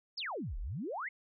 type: exponential two-way sweep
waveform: sine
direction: down then up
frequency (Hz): 5610 to 32.7 to 2260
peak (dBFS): -36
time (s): 0.17-1.09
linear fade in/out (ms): 10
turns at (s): 0.58
effects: none